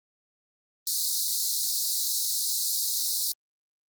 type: high-pass noise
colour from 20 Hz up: pink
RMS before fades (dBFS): -27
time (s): 0.87-3.32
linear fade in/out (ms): 2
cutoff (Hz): 3900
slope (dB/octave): 96
effects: Opus 24 kbps